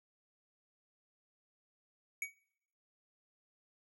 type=tone with exponential decay; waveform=square; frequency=2253 Hz; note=C#7; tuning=28 cents sharp; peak=-33 dBFS; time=2.22-2.34 s; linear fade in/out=2 ms; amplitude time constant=25 ms; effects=noise-tail reverb RT60 0.7 s tail -23 dB re dry